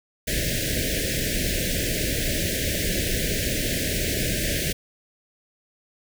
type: band-stop noise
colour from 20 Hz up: pink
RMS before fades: -25 dBFS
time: 0.27-4.73 s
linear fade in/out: 10 ms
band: 650 to 1600 Hz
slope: 96 dB/octave
effects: none